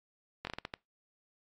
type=slowing click train; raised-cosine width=0.3 ms; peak=-21 dBFS; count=7; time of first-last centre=0.45-0.739 s; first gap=21 ms; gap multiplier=1.33; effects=noise-tail reverb RT60 0.2 s tail -25 dB re dry + AAC 32 kbps